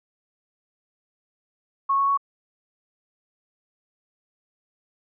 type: tone with pitch steps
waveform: sine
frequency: 1099 / 1106.6 / 1114.3 Hz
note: C#6 / C#6 / C#6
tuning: -15 / -3 / +9 cents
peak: -18 dBFS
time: 1.89-2.175 s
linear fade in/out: 10 ms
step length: 95 ms
effects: none